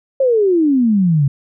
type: exponential sweep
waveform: sine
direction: down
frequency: 550 to 133.7 Hz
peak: -10 dBFS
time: 0.2-1.28 s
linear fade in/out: 5 ms
effects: none